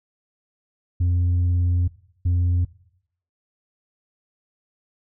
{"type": "tone bursts at uneven times", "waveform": "sine", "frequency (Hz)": 88.2, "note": "F2", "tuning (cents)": 18, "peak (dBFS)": -14, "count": 2, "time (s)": [[1, 1.88], [2.25, 2.65]], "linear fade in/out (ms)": 10, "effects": ["noise-tail reverb RT60 0.7 s tail -20 dB re dry", "tanh soft clip ceiling -16 dBFS"]}